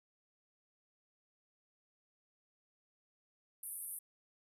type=band-pass noise; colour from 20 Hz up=pink; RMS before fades=-45 dBFS; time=3.63-3.99 s; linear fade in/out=5 ms; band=9200 to 13000 Hz; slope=96 dB/octave; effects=none